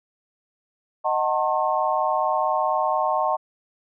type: chord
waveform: sine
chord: D# diminished seventh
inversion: none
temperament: just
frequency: 622.3 / 746.7 / 896 / 1075.3 Hz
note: D#5 / F#5 / A5 / C6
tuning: 0 / +16 / +31 / +47 cents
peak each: -25 dBFS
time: 1.04-3.37 s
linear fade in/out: 20 ms
effects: none